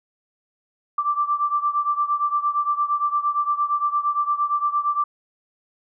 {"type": "beating tone pair", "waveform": "sine", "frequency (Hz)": [1171, 1179.7], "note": ["D6", "D6"], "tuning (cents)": [-5, 7], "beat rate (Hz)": 8.7, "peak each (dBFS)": [-21, -24], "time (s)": [0.98, 5.04], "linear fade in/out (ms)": 5, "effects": []}